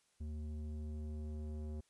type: tone with low-pass filter sweep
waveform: square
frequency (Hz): 76.1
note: D#2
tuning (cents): -38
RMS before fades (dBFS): -43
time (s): 0.2-1.81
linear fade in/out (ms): 10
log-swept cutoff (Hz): 230 to 450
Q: 0.93
effects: white hiss -75 dBFS RMS until 1.89 s + resampled to 24000 Hz